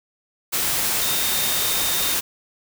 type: tone in noise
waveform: sine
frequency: 3669 Hz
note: A#7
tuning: 28 cents flat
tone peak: -28 dBFS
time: 1.01-2.15 s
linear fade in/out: 20 ms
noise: white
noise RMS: -22 dBFS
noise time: 0.52-2.21 s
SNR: -9 dB
effects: none